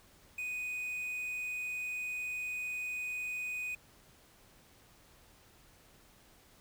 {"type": "tone with quantisation", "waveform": "triangle", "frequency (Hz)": 2489, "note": "D#7", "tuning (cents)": 0, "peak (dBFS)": -34, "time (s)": [0.38, 3.75], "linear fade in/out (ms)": 5, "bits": 9, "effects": ["pink hiss -62 dBFS RMS until 6.6 s"]}